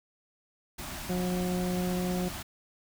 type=band-stop noise; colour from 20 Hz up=pink; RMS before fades=-39 dBFS; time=0.78-2.43 s; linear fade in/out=10 ms; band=380 to 570 Hz; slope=96 dB/octave
type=harmonic tone; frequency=180.5 Hz; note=F#3; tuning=43 cents flat; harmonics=1 / 2 / 3 / 4; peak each=-29 / -35 / -39 / -41 dBFS; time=1.09-2.29 s; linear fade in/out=10 ms
effects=none